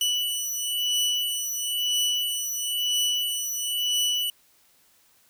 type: beating tone pair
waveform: sawtooth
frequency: 2960 / 2961 Hz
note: F#7 / F#7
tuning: 0 / +1 cents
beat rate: 1 Hz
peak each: -24 dBFS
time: 0.01-4.3 s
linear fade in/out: 2 ms
effects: white hiss -61 dBFS RMS until 5.29 s